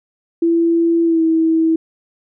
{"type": "tone with pitch glide", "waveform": "sine", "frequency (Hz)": [334.9, 323.9], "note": ["E4", "E4"], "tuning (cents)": [27, -30], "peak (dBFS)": -11, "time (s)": [0.42, 1.76], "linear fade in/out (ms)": 5, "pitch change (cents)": -57, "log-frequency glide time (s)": [1.04, 1.22], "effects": []}